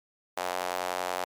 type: tone with high-pass filter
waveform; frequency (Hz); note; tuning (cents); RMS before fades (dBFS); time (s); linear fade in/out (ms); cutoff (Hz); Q
sawtooth; 90.5; F#2; -38; -32; 0.37-1.24; 0; 700; 2
effects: MP3 96 kbps